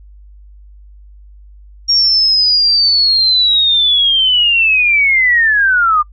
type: linear sweep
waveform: sine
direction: down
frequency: 5588 to 1185 Hz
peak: -8 dBFS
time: 1.88-6.03 s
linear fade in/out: 20 ms
effects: noise-tail reverb RT60 0.1 s tail -25 dB re dry + added 50 Hz sine -36 dBFS peak until 6.12 s